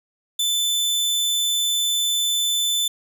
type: tone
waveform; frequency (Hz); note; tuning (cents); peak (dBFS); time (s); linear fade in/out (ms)
sawtooth; 3520; A7; 0; -16; 0.39-2.88; 5
effects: none